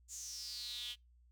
sawtooth tone with high-pass filter sweep, 241.8 Hz, B3, 36 cents flat, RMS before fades -45 dBFS, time 0.08-0.96 s, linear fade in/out 50 ms, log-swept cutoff 7100 to 3100 Hz, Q 7.8, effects noise-tail reverb RT60 0.2 s tail -24 dB re dry + added 60 Hz sine -63 dBFS peak until 1.31 s

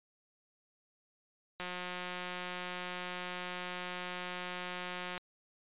click train, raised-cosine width 0.3 ms, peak -24 dBFS, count 645, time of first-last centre 1.6-5.178 s, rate 180 Hz, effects resampled to 8000 Hz

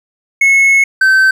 triangle tone pair in turn, 2187 / 1543.7 Hz, C#7 / G6, -24 / -27 cents, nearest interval tritone, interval 603 cents, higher first, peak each -4 dBFS, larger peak neither, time 0.41-0.84 / 1.01-1.31 s, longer first, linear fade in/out 5 ms, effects none

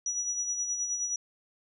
sine tone with tremolo, 5850 Hz, F#8, 21 cents flat, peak -27 dBFS, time 0.06-1.16 s, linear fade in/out 2 ms, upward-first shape sine, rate 9.5 Hz, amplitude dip 50%, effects none

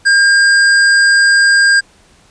square tone, 1608 Hz, G6, 44 cents sharp, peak -7 dBFS, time 0.05-1.81 s, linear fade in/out 20 ms, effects pink hiss -48 dBFS RMS until 2.3 s + resampled to 22050 Hz

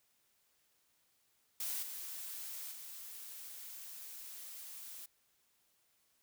blue noise with level steps, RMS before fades -39 / -45 / -49 dBFS, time 1.6-5.06 s, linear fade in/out 5 ms, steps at 1.82 / 2.71 s, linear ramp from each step 10 ms, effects white hiss -75 dBFS RMS until 6.22 s

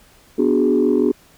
sine chord, G# half-diminished seventh, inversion first, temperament equal, 246.9 / 293.7 / 370 / 415.3 Hz, B3 / D4 / F#4 / G#4, 0 / 0 / 0 / 0 cents, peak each -18 dBFS, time 0.38-1.12 s, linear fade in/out 10 ms, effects tanh soft clip ceiling -6 dBFS + pink hiss -51 dBFS RMS until 1.37 s

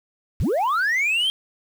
sine linear sweep, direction up, 40.16 to 3221 Hz, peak -16 dBFS, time 0.4-1.3 s, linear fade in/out 0 ms, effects tanh soft clip ceiling -17 dBFS + 7-bit

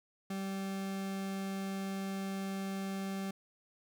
40% pulse tone, 194.1 Hz, G3, 17 cents flat, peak -35 dBFS, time 0.3-3.31 s, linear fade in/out 5 ms, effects none

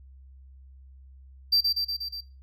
triangle tone with echo, 4692 Hz, D8, 2 cents flat, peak -17 dBFS, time 1.52-1.61 s, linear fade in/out 10 ms, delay 120 ms, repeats 5, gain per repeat -3 dB, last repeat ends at 2.21 s, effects noise-tail reverb RT60 0.3 s tail -20 dB re dry + added 66 Hz sine -47 dBFS peak until 2.42 s

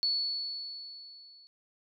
sine tone with level ramp, 4425 Hz, C#8, 4 cents flat, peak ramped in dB -25 to -54 dBFS, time 0.03-1.47 s, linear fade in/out 0 ms, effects none

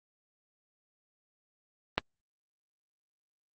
click, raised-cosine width 0.3 ms, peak -9 dBFS, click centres 1.98 s, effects Opus 24 kbps

